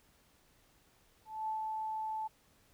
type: tone with ADSR envelope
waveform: sine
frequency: 873 Hz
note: A5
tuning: 14 cents flat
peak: -33 dBFS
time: 1.25-2.28 s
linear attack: 230 ms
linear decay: 120 ms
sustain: -2 dB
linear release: 16 ms
effects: pink hiss -68 dBFS RMS until 2.73 s